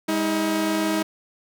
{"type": "tone pair together", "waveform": "sawtooth", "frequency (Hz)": [203.7, 318.6], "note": ["G#3", "D#4"], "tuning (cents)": [-33, 41], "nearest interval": "minor sixth", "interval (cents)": 774, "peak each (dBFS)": [-23, -18], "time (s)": [0.08, 1.03], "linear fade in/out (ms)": 10, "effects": []}